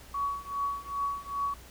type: tone with tremolo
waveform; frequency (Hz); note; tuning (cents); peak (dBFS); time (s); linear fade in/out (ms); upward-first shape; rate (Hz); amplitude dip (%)
sine; 1125; C#6; +25; -26; 0.14-1.54; 5; triangle; 2.5; 95
effects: added 60 Hz sine -51 dBFS peak until 1.7 s + pink hiss -52 dBFS RMS until 1.7 s